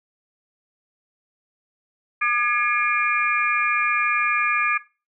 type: tone cluster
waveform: sine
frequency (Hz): 1208 / 1676 / 2163 / 2397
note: D6 / G#6 / C#7 / D7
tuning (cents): +48 / +15 / -43 / +35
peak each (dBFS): -23 / -24 / -27 / -23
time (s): 2.21-4.78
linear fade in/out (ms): 10
effects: noise-tail reverb RT60 0.3 s tail -17 dB re dry